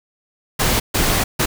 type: noise bursts at uneven times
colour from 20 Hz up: pink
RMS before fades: -17 dBFS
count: 3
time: 0.59-0.8 / 0.94-1.24 / 1.39-1.46 s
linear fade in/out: 10 ms
effects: none